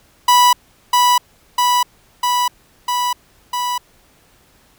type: tone with echo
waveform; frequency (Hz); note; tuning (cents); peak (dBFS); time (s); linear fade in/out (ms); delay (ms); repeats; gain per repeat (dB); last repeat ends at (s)
45% pulse; 984; B5; -7; -8; 0.28-0.53; 5; 650; 5; -2; 3.78
effects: pink hiss -53 dBFS RMS until 4.78 s